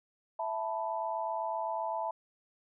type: chord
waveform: sine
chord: E suspended fourth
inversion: none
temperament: equal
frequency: 659.3 / 880 / 987.8 Hz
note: E5 / A5 / B5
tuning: 0 / 0 / 0 cents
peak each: -36 / -35 / -38 dBFS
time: 0.39-2.11 s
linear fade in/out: 5 ms
effects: none